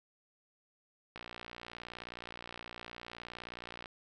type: click train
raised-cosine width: 0.3 ms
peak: -28 dBFS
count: 161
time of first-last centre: 1.16-3.858 s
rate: 59.3 Hz
effects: none